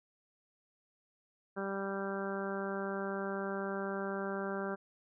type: harmonic tone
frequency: 196 Hz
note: G3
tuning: in tune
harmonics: 1 / 2 / 3 / 4 / 5 / 6 / 7 / 8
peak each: -40 / -39 / -42 / -46 / -48 / -48 / -45 / -45 dBFS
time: 1.56-4.76 s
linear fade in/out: 20 ms
effects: none